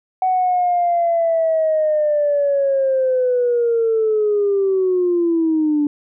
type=linear sweep; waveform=sine; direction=down; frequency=750 to 290 Hz; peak=-13 dBFS; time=0.22-5.87 s; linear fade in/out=2 ms; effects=tanh soft clip ceiling -9 dBFS